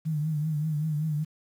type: tone with vibrato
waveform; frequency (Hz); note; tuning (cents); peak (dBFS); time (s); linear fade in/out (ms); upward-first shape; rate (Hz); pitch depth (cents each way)
sine; 153.3; D#3; -25; -25; 0.05-1.25; 20; triangle; 5.2; 83
effects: 9-bit